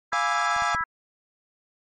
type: harmonic tone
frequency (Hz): 329.5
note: E4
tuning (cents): -1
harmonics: 3 / 4 / 5 / 6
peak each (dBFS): -32 / -26 / -28 / -36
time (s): 0.12-0.84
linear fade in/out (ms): 5
type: chord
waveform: 45% pulse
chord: D diminished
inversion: first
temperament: equal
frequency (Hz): 698.5 / 830.6 / 1174.7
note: F5 / Ab5 / D6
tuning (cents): 0 / 0 / 0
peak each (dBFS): -30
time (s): 0.13-0.75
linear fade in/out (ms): 0
type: clicks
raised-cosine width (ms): 5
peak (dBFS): -34 / -31 / -25 / -34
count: 4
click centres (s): 0.564 / 0.622 / 0.748 / 0.809
effects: low-pass 10000 Hz 12 dB/octave + MP3 32 kbps

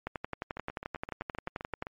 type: two click trains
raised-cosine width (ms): 0.5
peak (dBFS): -19 / -24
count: 21 / 11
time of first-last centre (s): 0.07-1.824 / 0.57-1.869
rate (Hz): 11.4 / 7.7
effects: MP3 48 kbps

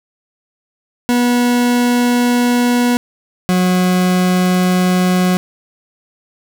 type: tone pair in turn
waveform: 40% pulse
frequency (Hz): 243.3 / 182.27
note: B3 / F#3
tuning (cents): -26 / -26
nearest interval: perfect fourth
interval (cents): 500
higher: first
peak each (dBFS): -10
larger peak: neither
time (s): 1.09-2.97 / 3.49-5.37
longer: neither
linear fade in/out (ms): 0
effects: none

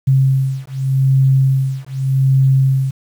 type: beating tone pair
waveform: sine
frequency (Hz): 133.4 / 134.24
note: C3 / C3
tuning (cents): +34 / +45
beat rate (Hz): 0.84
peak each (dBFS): -14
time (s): 0.07-2.91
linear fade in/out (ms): 10
effects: 7-bit

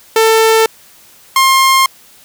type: tone pair in turn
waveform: sawtooth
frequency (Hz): 445.5 / 1063.9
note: A4 / C6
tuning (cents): +22 / +29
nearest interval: octave + minor third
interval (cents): 1507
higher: second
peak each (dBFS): -3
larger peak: neither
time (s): 0.16-0.66 / 1.36-1.86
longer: neither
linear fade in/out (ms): 2
effects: white hiss -43 dBFS RMS until 2.24 s

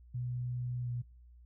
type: tone with pitch glide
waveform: sine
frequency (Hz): 123.47 to 121.42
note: B2 to B2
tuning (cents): 0 to -29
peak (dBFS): -34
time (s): 0.14-1.02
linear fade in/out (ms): 10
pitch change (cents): -29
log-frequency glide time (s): 0.82-0.88
effects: noise-tail reverb RT60 0.4 s tail -22 dB re dry + added 60 Hz sine -54 dBFS peak until 1.45 s

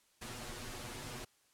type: noise with comb filter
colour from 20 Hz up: pink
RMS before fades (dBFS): -45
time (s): 0.21-1.25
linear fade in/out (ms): 10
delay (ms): 8.2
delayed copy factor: +0.95
effects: white hiss -71 dBFS RMS until 1.53 s + low-pass 11000 Hz 12 dB/octave

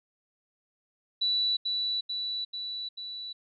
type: tone with echo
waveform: sine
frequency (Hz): 3951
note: B7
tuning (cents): 0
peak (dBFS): -24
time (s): 1.21-1.57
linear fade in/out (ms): 10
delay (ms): 440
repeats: 4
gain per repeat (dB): -3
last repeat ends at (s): 3.33
effects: none

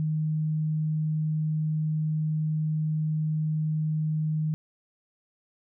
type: tone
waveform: sine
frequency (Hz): 155.2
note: D#3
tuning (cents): -4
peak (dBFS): -24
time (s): 0-4.54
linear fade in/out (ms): 0
effects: none

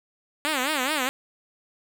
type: tone with vibrato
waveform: 5% pulse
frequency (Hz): 280.4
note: C#4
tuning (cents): +20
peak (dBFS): -12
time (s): 0.45-1.09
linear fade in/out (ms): 0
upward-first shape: sine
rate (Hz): 4.7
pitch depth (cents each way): 200
effects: none

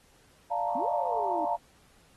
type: chord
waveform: sine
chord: Bb major seventh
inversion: first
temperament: equal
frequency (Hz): 587.3 / 698.5 / 880 / 932.3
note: D5 / F5 / A5 / Bb5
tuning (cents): 0 / 0 / 0 / 0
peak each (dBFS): -36 / -30 / -33 / -33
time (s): 0.5-1.57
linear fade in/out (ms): 20
type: band-pass noise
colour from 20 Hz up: white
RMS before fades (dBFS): -45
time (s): 0.68-1.55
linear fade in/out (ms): 0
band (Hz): 670 to 1100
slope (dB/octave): 96
type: exponential two-way sweep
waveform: sine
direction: up then down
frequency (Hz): 221.5 to 642 to 303.6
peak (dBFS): -34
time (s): 0.75-1.45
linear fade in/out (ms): 5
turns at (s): 0.9
effects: pink hiss -62 dBFS RMS until 2.16 s + AAC 32 kbps

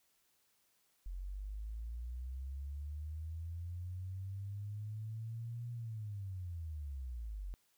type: linear two-way sweep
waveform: sine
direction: up then down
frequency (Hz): 43.65 to 120 to 43.65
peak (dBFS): -40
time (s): 1.06-7.54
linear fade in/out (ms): 0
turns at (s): 5.71
effects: white hiss -75 dBFS RMS until 7.77 s

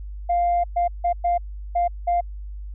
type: tone bursts at uneven times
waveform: sine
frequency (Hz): 698.5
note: F5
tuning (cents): 0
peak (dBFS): -16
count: 6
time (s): 0.29-0.64 / 0.76-0.88 / 1.04-1.13 / 1.24-1.38 / 1.75-1.88 / 2.07-2.21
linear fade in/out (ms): 10
effects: tanh soft clip ceiling -14 dBFS + added 50 Hz sine -31 dBFS peak until 2.74 s

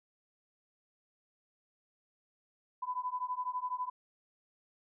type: beating tone pair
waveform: sine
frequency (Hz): 995 / 1007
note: B5 / B5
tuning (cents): +13 / +33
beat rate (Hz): 12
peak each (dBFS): -37 / -37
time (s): 2.82-3.9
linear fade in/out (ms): 10
effects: none

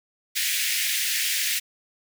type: high-pass noise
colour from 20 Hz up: pink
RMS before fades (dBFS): -25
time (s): 0.35-1.6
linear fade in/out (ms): 20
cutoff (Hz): 1800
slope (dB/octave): 48
effects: none

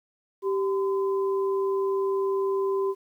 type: tone pair together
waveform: sine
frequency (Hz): 390.1 / 1020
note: G4 / C6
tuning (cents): -8 / -44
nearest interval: octave + perfect fourth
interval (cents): 1664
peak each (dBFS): -23 / -33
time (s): 0.42-2.95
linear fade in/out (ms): 50
effects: 10-bit

